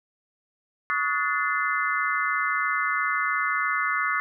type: tone cluster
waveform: sine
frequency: 1125 / 1268 / 1454 / 1751 / 2063 Hz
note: C#6 / D#6 / F#6 / A6 / C7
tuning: +25 / +32 / -31 / -9 / -25 cents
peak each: -29 dBFS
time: 0.9-4.2 s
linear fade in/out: 0 ms
effects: none